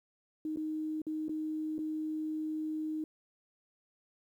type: tone with dropouts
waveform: sine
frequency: 311.1 Hz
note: D#4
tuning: in tune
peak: -33 dBFS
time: 0.45-3.04 s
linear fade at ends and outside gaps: 2 ms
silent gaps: 0.561-0.571 / 1.018-1.067 / 1.283-1.293 / 1.782-1.789 s
effects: 11-bit